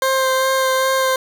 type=tone with vibrato; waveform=20% pulse; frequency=526 Hz; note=C5; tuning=9 cents sharp; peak=-10 dBFS; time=0.02-1.16 s; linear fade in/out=2 ms; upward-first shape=sine; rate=2.5 Hz; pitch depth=13 cents each way; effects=none

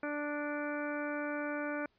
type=harmonic tone with a mistuned harmonic; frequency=294 Hz; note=D4; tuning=2 cents sharp; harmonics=1 / 2 / 3 / 4 / 5 / 6 / 7 / 8; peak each=-38 / -39 / -47 / -46 / -41 / -49 / -54 / -48 dBFS; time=0.03-1.86 s; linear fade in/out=2 ms; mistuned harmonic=8; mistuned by=-18 cents; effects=pink hiss -74 dBFS RMS until 1.98 s + resampled to 11025 Hz

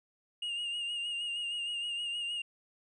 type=tone with vibrato; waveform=triangle; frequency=2837 Hz; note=F7; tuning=27 cents sharp; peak=-32 dBFS; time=0.42-2.42 s; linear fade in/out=5 ms; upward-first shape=sine; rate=6.4 Hz; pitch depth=36 cents each way; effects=resampled to 24000 Hz

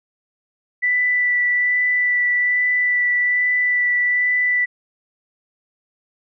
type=tone with vibrato; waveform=sine; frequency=1975.5 Hz; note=B6; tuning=in tune; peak=-15 dBFS; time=0.82-4.66 s; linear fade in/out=20 ms; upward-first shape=sine; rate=1.2 Hz; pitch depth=10 cents each way; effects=none

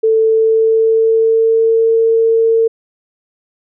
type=tone with pitch glide; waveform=sine; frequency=443.5 to 452.6 Hz; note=A4 to A4; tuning=+14 to +49 cents; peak=-8 dBFS; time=0.03-2.68 s; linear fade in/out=10 ms; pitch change=+35 cents; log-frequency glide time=0.25-1.9 s; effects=none

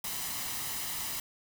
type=noise with comb filter; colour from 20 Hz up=white; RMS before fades=-36 dBFS; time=0.04-1.2 s; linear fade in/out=2 ms; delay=1 ms; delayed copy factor=+0.5; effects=none

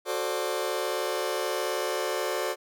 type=chord; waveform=sawtooth; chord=D dominant seventh; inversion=first; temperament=just; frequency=367.1 / 440.5 / 528.6 / 587.3 Hz; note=F#4 / A4 / C5 / D5; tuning=-14 / +2 / +18 / 0 cents; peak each=-29 dBFS; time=0.05-2.56 s; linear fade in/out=50 ms; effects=none

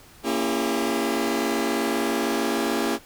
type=chord; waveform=sawtooth; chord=A# diminished seventh; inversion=none; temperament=just; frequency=233.1 / 279.7 / 335.6 / 402.8 Hz; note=A#3 / C#4 / E4 / G4; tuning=0 / +16 / +31 / +47 cents; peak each=-24 dBFS; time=0.23-2.99 s; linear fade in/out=50 ms; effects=pink hiss -50 dBFS RMS until 3.05 s

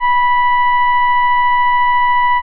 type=tone with frequency modulation; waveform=sine; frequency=981 Hz; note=B5; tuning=12 cents flat; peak=-9 dBFS; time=0-2.42 s; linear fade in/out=50 ms; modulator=988 Hz; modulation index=0.74; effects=none

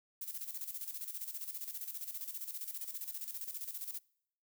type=noise with tremolo; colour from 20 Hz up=violet; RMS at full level=-41 dBFS; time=0.21-3.99 s; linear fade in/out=5 ms; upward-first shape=square; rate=15 Hz; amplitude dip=65%; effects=noise-tail reverb RT60 0.7 s tail -25 dB re dry

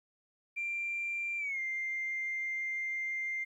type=tone with pitch glide; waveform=sine; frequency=2369 to 2098 Hz; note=D7 to C7; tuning=+14 to +4 cents; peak=-32 dBFS; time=0.56-3.45 s; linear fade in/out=20 ms; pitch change=-210 cents; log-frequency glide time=1.38-1.6 s; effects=tanh soft clip ceiling -28 dBFS + 12-bit

